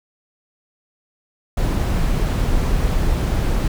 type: noise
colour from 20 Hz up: brown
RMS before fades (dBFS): -18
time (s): 1.57-3.68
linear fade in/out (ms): 5
effects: none